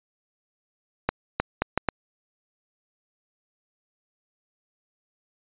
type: accelerating click train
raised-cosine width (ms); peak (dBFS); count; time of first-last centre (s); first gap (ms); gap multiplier
0.5; -6; 5; 1.09-1.887; 310; 0.71
effects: resampled to 8000 Hz